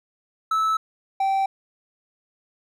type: tone pair in turn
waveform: triangle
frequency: 1307 / 777.1 Hz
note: E6 / G5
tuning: -15 / -15 cents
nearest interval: major sixth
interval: 900 cents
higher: first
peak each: -17 dBFS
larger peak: neither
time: 0.51-0.77 / 1.2-1.46 s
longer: neither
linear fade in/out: 5 ms
effects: none